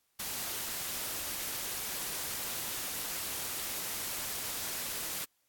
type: noise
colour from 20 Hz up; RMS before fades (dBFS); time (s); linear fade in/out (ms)
white; -37; 0.19-5.25; 10
effects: white hiss -75 dBFS RMS until 5.48 s + AAC 64 kbps